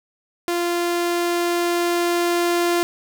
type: tone with level ramp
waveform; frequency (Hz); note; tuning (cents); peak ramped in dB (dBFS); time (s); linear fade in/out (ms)
sawtooth; 346.6; F4; -13; -16 to -13; 0.48-2.83; 0
effects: none